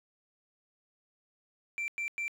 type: tone bursts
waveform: sine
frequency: 2349 Hz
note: D7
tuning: in tune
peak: -29 dBFS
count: 3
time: 1.78-2.28 s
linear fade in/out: 0 ms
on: 100 ms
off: 100 ms
effects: tanh soft clip ceiling -31 dBFS + 10-bit